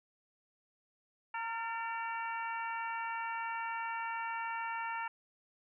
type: harmonic tone with a mistuned harmonic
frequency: 458.9 Hz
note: A#4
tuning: 27 cents flat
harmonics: 2 / 3 / 4 / 5 / 6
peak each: -38 / -42 / -44 / -46 / -48 dBFS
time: 1.34-5.08 s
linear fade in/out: 5 ms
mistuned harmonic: 4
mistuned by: -45 cents
effects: none